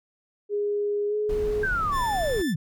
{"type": "tone with pitch glide", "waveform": "sine", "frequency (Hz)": [411.7, 422.1], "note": ["G#4", "G#4"], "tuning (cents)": [-15, 28], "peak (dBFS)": -23, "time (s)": [0.49, 1.67], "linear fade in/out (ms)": 50, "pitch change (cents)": 43, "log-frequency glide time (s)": [1.08, 1.15]}
{"type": "noise", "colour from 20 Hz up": "brown", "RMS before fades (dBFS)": -33, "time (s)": [1.29, 2.42], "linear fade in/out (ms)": 5}
{"type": "linear sweep", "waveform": "sine", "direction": "down", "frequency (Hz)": [1600, 133.4], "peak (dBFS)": -23, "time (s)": [1.63, 2.56], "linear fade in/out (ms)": 5}
{"type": "tone", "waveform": "sawtooth", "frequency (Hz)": 1760, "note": "A6", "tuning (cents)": 0, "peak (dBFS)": -29, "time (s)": [1.91, 2.55], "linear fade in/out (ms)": 50}
{"effects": []}